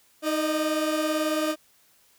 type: tone pair together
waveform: 30% pulse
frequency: 312.6 / 607 Hz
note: D#4 / D#5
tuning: +8 / -43 cents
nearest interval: major seventh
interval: 1149 cents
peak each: -23 / -25 dBFS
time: 0.22-1.56 s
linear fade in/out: 50 ms
effects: white hiss -61 dBFS RMS until 2.18 s